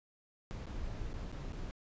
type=noise with dropouts; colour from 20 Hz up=brown; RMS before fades=-41 dBFS; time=0.51-1.71 s; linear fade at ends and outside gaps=0 ms; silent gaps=0.657-0.667 / 1.132-1.14 / 1.316-1.326 / 1.523-1.531 s; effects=resampled to 16000 Hz